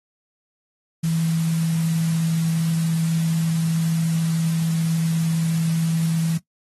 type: tone in noise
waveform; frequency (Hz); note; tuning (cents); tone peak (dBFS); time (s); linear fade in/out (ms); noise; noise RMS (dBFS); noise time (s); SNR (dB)
sine; 163.6; E3; -13; -18; 1.03-6.38; 10; white; -36; 1.03-6.38; +15
effects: noise-tail reverb RT60 0.1 s tail -17 dB re dry + AAC 32 kbps